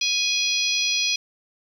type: harmonic tone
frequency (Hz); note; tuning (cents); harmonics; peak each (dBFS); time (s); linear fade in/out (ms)
830.6; G#5; 0; 3 / 4 / 5 / 6 / 7; -25 / -26 / -27 / -28 / -28; 0.01-1.16; 5
effects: 8-bit